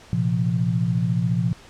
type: chord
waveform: sine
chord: Bb suspended second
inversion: none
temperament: equal with one note detuned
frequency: 116.54 / 130.81 / 172.01 Hz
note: Bb2 / C3 / F3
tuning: 0 / 0 / -26 cents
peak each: -23 / -25 / -22 dBFS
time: 0.13-1.53 s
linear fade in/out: 0 ms
effects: pink hiss -47 dBFS RMS until 1.69 s + low-pass 7000 Hz 12 dB/octave